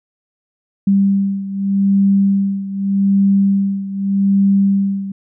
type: beating tone pair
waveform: sine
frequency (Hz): 196.8 / 197.63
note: G3 / G3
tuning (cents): +7 / +14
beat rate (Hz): 0.83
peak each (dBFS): -13 / -17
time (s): 0.87-5.12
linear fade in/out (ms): 5
effects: none